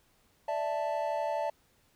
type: chord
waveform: triangle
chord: D suspended second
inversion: none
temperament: equal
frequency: 587.3 / 659.3 / 880 Hz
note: D5 / E5 / A5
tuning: 0 / 0 / 0 cents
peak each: -32 / -32 / -32 dBFS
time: 0.48-1.5 s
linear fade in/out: 5 ms
effects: pink hiss -68 dBFS RMS until 1.95 s